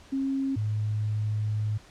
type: tone pair in turn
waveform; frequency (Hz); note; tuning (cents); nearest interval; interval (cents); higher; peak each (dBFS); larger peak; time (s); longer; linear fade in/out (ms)
sine; 270.3 / 106.56; C#4 / G#2; -44 / +45; octave + major third; 1611; first; -25 / -25; neither; 0.12-0.56 / 0.56-1.78; second; 10
effects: pink hiss -53 dBFS RMS until 1.9 s + low-pass 7000 Hz 12 dB/octave

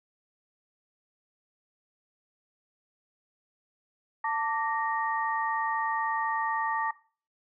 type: tone cluster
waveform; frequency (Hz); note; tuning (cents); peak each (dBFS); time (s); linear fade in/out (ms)
sine; 892 / 1164 / 1862; A5 / D6 / A#6; +23 / -16 / -2; -29 / -32 / -34; 4.24-6.91; 5
effects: noise-tail reverb RT60 0.4 s tail -18 dB re dry

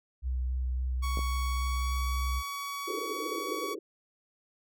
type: tone with vibrato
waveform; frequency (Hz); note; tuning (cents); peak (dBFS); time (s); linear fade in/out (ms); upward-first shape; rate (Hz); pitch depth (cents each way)
sine; 63.3; B1; +43; -28; 0.22-2.43; 50; square; 3.6; 11
type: tone with pitch glide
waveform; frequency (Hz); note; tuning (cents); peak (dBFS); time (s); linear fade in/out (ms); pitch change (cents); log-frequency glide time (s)
sawtooth; 1117 to 1128.7; C#6 to C#6; +13 to +31; -31; 1.02-3.75; 20; +18; 1.44-2.08
type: clicks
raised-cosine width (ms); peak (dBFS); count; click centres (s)
2; -25; 2; 1.173 / 1.191
type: band-pass noise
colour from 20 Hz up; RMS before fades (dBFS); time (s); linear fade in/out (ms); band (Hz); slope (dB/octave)
pink; -37; 2.87-3.79; 10; 310 to 510; 96
effects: none

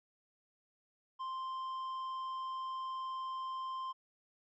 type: tone with tanh clipping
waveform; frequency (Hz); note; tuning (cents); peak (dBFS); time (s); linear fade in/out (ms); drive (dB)
sine; 1046.5; C6; 0; -39; 1.19-3.93; 20; 6
effects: none

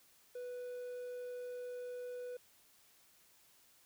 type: tone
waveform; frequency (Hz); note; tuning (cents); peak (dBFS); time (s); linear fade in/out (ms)
triangle; 493.9; B4; 0; -40; 0.35-2.37; 5
effects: white hiss -67 dBFS RMS until 3.85 s

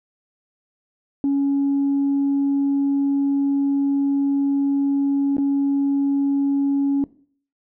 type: tone with dropouts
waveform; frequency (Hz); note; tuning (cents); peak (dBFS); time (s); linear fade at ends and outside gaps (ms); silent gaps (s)
sine; 278.9; C#4; +11; -15; 1.24-7.04; 1; 5.368-5.382
effects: noise-tail reverb RT60 0.5 s tail -19 dB re dry + tanh soft clip ceiling -14 dBFS

